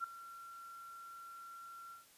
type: tone with ADSR envelope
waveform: sine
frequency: 1366 Hz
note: F6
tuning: 39 cents flat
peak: -33 dBFS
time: 0-2.06 s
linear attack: 40 ms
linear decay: 4 ms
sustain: -16 dB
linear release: 140 ms
effects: white hiss -64 dBFS RMS until 2.17 s + resampled to 32000 Hz